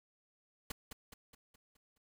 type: noise with echo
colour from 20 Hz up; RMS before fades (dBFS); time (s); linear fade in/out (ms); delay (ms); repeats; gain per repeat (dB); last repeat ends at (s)
pink; -41; 0.7-0.72; 5; 210; 6; -6; 1.98
effects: none